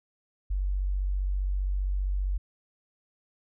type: tone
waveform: sine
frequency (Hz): 47.57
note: F#1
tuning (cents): +49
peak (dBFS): -25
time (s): 0.5-2.38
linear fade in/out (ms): 10
effects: none